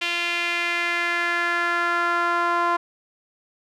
sawtooth tone with band-pass filter sweep, 345.3 Hz, F4, 20 cents flat, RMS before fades -23 dBFS, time 0.01-2.77 s, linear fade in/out 10 ms, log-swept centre 2800 to 1100 Hz, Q 2.9, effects none

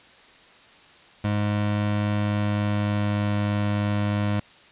25% pulse tone with pitch glide, 103.83 to 103.11 Hz, G#2 to G#2, 0 to -12 cents, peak -18 dBFS, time 1.24-4.4 s, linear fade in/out 5 ms, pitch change -12 cents, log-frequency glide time 2.13-3.36 s, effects white hiss -51 dBFS RMS until 4.71 s + resampled to 8000 Hz

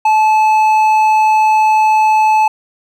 triangle tone with hard clipping, 866 Hz, A5, 28 cents flat, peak -9 dBFS, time 0.05-2.48 s, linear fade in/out 5 ms, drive 9 dB, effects none

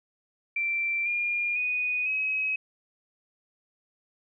sine tone with pitch steps, 2349 / 2414 / 2480 / 2548 Hz, D7 / D7 / D#7 / D#7, 0 / +47 / -6 / +41 cents, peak -25 dBFS, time 0.56-2.56 s, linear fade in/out 5 ms, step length 500 ms, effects none

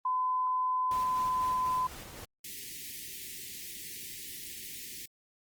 sine tone, 1015 Hz, B5, 47 cents sharp, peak -27 dBFS, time 0.05-1.87 s, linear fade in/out 5 ms
pink noise with tremolo, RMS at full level -45 dBFS, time 0.91-2.25 s, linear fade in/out 2 ms, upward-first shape square, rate 4 Hz, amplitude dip 25%
white band-stop noise, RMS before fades -43 dBFS, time 2.44-5.06 s, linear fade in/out 5 ms, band 430 to 1800 Hz, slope 96 dB/octave
effects Opus 24 kbps

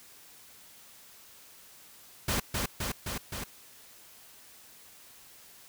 pink noise with echo, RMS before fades -29 dBFS, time 2.28-2.4 s, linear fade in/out 5 ms, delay 260 ms, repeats 4, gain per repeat -2 dB, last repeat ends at 3.44 s, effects white hiss -54 dBFS RMS until 5.68 s

